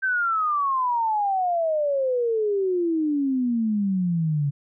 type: exponential sweep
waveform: sine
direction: down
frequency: 1568 to 139.4 Hz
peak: -20 dBFS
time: 0.02-4.51 s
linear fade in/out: 20 ms
effects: none